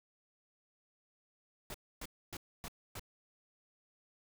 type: noise bursts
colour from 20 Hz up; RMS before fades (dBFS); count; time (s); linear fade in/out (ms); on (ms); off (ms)
pink; -44; 5; 1.7-2.995; 2; 43; 270
effects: none